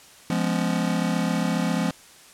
square chord, C# dominant seventh, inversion first, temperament just, 173.24 / 207.9 / 249.5 / 277.2 Hz, E#3 / G#3 / B3 / C#4, -14 / +2 / +18 / 0 cents, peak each -26 / -28 / -29 / -32 dBFS, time 0.3-1.91 s, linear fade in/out 2 ms, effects white hiss -49 dBFS RMS until 2.33 s + low-pass 10000 Hz 12 dB/octave

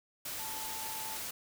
sine tone in noise, 878 Hz, A5, 4 cents flat, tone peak -44 dBFS, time 0.39-1.17 s, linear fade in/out 5 ms, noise white, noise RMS -40 dBFS, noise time 0.25-1.31 s, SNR -7 dB, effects none

